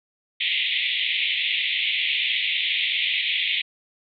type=band-pass noise; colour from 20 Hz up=white; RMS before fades=-24 dBFS; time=0.4-3.62 s; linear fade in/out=10 ms; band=2000 to 3700 Hz; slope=96 dB/octave; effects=none